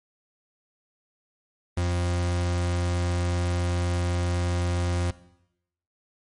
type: tone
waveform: 40% pulse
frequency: 87.8 Hz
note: F2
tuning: 10 cents sharp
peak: -22 dBFS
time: 1.77-5.11 s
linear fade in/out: 5 ms
effects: noise-tail reverb RT60 0.8 s tail -17 dB re dry + MP3 48 kbps